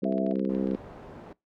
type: harmonic tone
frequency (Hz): 65.8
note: C2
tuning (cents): +10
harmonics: 3 / 4 / 5 / 6 / 7 / 8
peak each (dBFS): -29 / -31 / -33 / -35 / -36 / -37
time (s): 0.02-0.76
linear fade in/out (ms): 10
type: clicks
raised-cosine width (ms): 0.3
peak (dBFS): -33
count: 12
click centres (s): 0.042 / 0.124 / 0.181 / 0.265 / 0.312 / 0.357 / 0.395 / 0.451 / 0.549 / 0.672 / 0.712 / 0.748
type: tone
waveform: sine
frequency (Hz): 659.3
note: E5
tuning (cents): 0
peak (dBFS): -29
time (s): 0.05-0.33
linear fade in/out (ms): 5
type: low-pass noise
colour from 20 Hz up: white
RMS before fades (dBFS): -45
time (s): 0.49-1.33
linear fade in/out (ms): 5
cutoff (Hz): 580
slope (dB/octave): 12
effects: noise-tail reverb RT60 0.2 s tail -22 dB re dry

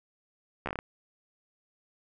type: slowing click train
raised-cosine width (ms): 0.5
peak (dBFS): -18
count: 7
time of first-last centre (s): 0.66-0.789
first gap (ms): 13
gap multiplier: 1.2
effects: none

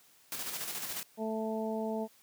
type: noise with tremolo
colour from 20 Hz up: white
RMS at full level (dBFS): -37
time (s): 0.32-1.03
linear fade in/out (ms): 0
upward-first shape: square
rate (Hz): 14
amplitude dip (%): 40
type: harmonic tone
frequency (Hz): 220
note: A3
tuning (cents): 0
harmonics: 1 / 2 / 3 / 4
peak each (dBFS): -35 / -37 / -38 / -42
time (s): 1.17-2.08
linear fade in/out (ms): 50
effects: white hiss -63 dBFS RMS until 2.22 s + high-pass 100 Hz 12 dB/octave

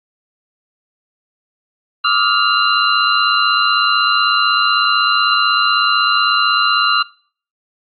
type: tone cluster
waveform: sine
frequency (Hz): 1176 / 1272 / 1402 / 2796 / 4041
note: D6 / D#6 / F6 / F7 / B7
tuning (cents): +2 / +38 / +6 / +1 / +39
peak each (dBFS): -18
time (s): 2.04-7.03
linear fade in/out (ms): 10
effects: noise-tail reverb RT60 0.5 s tail -23 dB re dry + AAC 64 kbps

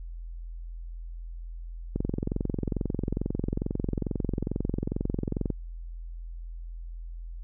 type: click train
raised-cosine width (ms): 3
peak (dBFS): -15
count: 80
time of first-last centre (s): 1.96-5.503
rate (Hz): 22.3
effects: added 42 Hz sine -36 dBFS peak until 7.43 s

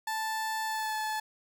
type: tone with pitch glide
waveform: 30% pulse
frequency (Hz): 880 to 865.4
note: A5 to A5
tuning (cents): 0 to -29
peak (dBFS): -28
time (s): 0.07-1.2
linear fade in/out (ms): 5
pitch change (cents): -29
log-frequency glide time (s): 0.66-0.95
effects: none

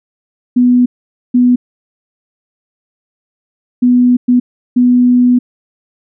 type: tone bursts at uneven times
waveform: sine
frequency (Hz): 246.9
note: B3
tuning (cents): 0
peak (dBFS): -5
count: 5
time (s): 0.56-0.86 / 1.34-1.56 / 3.82-4.17 / 4.28-4.4 / 4.76-5.39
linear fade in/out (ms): 10
effects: none

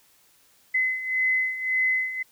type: beating tone pair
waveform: sine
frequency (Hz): 2034 / 2035.8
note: C7 / C7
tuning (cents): -50 / -48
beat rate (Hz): 1.8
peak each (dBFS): -28 / -23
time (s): 0.74-2.23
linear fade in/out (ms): 10
effects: white hiss -60 dBFS RMS until 2.31 s

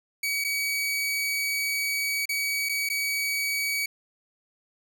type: tone with dropouts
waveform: sawtooth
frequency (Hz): 2267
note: C#7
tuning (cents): +38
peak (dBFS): -22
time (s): 0.23-3.86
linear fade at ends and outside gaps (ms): 5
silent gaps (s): 0.441-0.446 / 2.256-2.291 / 2.689-2.693 / 2.89-2.899
effects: none

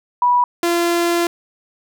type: tone pair in turn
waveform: sine / sawtooth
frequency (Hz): 978 / 343.1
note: B5 / F4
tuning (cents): -17 / -31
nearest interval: octave + tritone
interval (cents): 1814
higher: first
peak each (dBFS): -11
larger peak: neither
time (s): 0.22-0.44 / 0.63-1.27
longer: second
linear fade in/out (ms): 2
effects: none

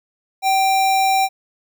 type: tone with sample-and-hold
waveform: sine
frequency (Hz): 771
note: G5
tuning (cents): -29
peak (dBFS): -13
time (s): 0.42-1.29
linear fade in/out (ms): 50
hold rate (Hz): 3150
effects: none

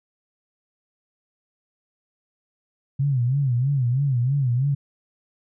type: tone with vibrato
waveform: sine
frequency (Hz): 130.81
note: C3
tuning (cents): 0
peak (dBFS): -18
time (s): 2.99-4.75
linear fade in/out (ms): 10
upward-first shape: sine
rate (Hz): 3.1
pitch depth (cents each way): 160
effects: none

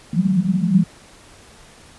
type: band-pass noise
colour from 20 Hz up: white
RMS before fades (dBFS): -17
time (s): 0.13-0.84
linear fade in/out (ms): 5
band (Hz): 170 to 200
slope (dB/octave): 96
effects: pink hiss -46 dBFS RMS until 1.98 s + resampled to 24000 Hz

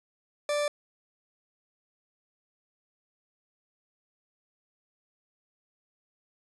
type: tone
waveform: 40% pulse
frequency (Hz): 587.3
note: D5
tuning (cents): 0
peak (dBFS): -25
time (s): 0.49-0.68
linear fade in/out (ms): 2
effects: resampled to 24000 Hz

